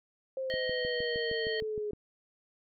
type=linear sweep; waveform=sine; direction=down; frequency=531 to 415.3 Hz; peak=-32 dBFS; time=0.37-1.91 s; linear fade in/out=2 ms
type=harmonic tone; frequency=626 Hz; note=D#5; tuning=10 cents sharp; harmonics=1 / 3 / 5 / 7; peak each=-41 / -36 / -39 / -41 dBFS; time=0.5-1.6 s; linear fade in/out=0 ms
type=click train; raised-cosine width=3 ms; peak=-30 dBFS; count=10; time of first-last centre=0.54-1.933 s; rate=6.46 Hz
effects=none